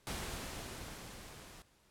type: noise with level ramp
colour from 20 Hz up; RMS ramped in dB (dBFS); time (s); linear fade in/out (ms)
pink; -40 to -54; 0.07-1.62; 0
effects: pink hiss -69 dBFS RMS until 1.9 s + low-pass 12000 Hz 12 dB/octave